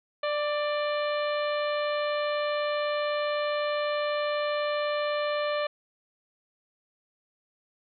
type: harmonic tone with a mistuned harmonic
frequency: 592 Hz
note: D5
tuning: 14 cents sharp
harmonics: 1 / 2 / 3 / 4 / 5 / 6 / 7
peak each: -27 / -33 / -37 / -39 / -41 / -43 / -44 dBFS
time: 0.23-5.67 s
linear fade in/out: 5 ms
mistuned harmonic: 2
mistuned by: -17 cents
effects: none